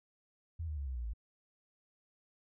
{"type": "tone with pitch steps", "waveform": "sine", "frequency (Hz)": [82.41, 76.01, 70.1, 64.66, 59.63, 55], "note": ["E2", "D#2", "C#2", "C2", "A#1", "A1"], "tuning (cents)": [0, -40, 20, -20, 40, 0], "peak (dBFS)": -36, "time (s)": [0.59, 1.136], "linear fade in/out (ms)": 10, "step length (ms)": 91, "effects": []}